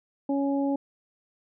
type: harmonic tone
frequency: 278.4 Hz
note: C#4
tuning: 8 cents sharp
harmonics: 1 / 2 / 3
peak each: -24 / -31 / -35 dBFS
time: 0.29-0.76 s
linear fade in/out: 5 ms
effects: none